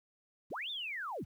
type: linear two-way sweep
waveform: sine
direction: up then down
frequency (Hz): 32.01 to 3673 to 32.01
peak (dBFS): -37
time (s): 0.5-1.25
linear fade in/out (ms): 20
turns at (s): 0.7
effects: 11-bit